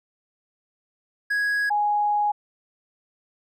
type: tone pair in turn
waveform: triangle / sine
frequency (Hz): 1661.2 / 830.6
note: G#6 / G#5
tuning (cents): 0 / 0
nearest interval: octave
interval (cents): 1200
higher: first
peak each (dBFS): -19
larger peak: neither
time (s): 1.3-1.7 / 1.7-2.32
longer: second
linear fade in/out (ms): 10
effects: none